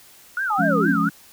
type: tone with vibrato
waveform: sine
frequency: 1396.9 Hz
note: F6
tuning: in tune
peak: -21 dBFS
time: 0.37-1.09 s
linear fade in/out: 2 ms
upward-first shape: sine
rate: 4.3 Hz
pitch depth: 240 cents each way
type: linear sweep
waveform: sine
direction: down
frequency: 887 to 185 Hz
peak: -21 dBFS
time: 0.5-0.96 s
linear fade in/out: 5 ms
type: chord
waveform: sine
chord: Db major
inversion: first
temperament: just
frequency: 173.24 / 207.9 / 277.2 Hz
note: F3 / Ab3 / Db4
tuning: -14 / +2 / 0 cents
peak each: -23 dBFS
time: 0.58-1.1 s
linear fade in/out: 20 ms
effects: white hiss -49 dBFS RMS until 1.32 s